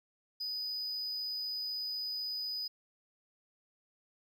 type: tone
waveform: triangle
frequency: 4978 Hz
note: D#8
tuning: in tune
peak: -34 dBFS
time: 0.4-2.68 s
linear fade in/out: 10 ms
effects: 12-bit